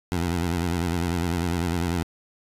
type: tone with vibrato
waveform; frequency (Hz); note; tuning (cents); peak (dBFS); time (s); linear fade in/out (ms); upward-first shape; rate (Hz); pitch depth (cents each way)
15% pulse; 86.2; F2; -22; -17; 0.12-2.03; 0; sine; 10; 92
effects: resampled to 32000 Hz + 9-bit